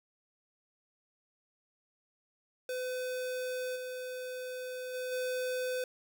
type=tone with level steps; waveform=square; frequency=506 Hz; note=B4; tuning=42 cents sharp; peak=-35 / -39 / -36 / -33 dBFS; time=2.69-5.84 s; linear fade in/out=2 ms; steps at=3.75 / 4.93 / 5.11 s; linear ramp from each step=20 ms; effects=10-bit